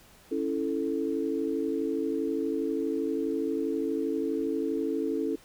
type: chord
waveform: sine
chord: A major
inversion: first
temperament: equal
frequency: 277.2 / 329.6 / 440 Hz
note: C#4 / E4 / A4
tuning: 0 / 0 / 0 cents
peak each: -31 dBFS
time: 0.31-5.36 s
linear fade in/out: 10 ms
effects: pink hiss -56 dBFS RMS until 5.44 s